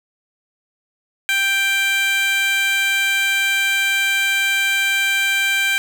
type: tone with high-pass filter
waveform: 15% pulse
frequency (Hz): 786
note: G5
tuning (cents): +4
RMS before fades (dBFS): -18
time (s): 1.29-5.78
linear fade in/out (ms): 0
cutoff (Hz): 1900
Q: 2.2
effects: none